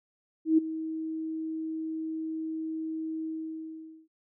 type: tone with ADSR envelope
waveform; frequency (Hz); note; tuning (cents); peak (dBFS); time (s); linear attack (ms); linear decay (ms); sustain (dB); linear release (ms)
sine; 318.9; D#4; +43; -16; 0.45-4.08; 130; 11; -15; 830
effects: noise-tail reverb RT60 0.2 s tail -25 dB re dry